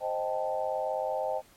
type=chord; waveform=sine; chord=A half-diminished seventh; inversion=first; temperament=equal; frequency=523.3 / 622.3 / 784 / 880 Hz; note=C5 / Eb5 / G5 / A5; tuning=0 / 0 / 0 / 0 cents; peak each=-33 / -32 / -34 / -37 dBFS; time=0-1.42 s; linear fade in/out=50 ms; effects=pink hiss -59 dBFS RMS until 1.56 s + MP3 64 kbps